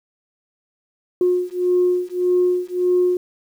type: beating tone pair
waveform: sine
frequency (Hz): 359.1 / 360.8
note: F4 / F#4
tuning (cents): +48 / -44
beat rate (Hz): 1.7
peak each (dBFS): -18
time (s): 1.21-3.17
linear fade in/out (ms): 2
effects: tanh soft clip ceiling -8 dBFS + 8-bit